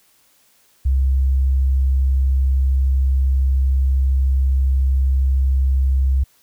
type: tone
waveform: sine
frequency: 66.4 Hz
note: C2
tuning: 26 cents sharp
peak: -13 dBFS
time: 0.85-6.24 s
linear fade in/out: 10 ms
effects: white hiss -57 dBFS RMS until 6.42 s